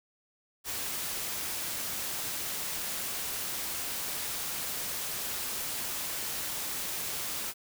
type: noise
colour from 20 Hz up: white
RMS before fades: -35 dBFS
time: 0.64-7.54 s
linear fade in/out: 50 ms
effects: none